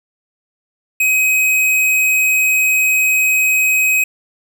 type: tone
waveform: square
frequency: 2530 Hz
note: D#7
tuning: 28 cents sharp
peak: -12 dBFS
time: 1-4.04 s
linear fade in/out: 5 ms
effects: 9-bit